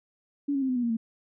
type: tone with pitch steps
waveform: sine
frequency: 284.8 / 274 / 263.6 / 253.6 / 244 / 234.7 / 225.8 Hz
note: C#4 / C#4 / C4 / B3 / B3 / A#3 / A3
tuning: +47 / -20 / +13 / +46 / -21 / +12 / +45 cents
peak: -24 dBFS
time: 0.48-0.97 s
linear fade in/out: 10 ms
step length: 70 ms
effects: none